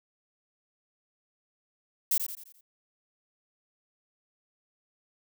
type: noise with echo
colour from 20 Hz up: violet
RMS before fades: -25 dBFS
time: 2.11-2.18 s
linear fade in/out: 5 ms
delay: 86 ms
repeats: 5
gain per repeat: -7 dB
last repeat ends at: 2.61 s
effects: none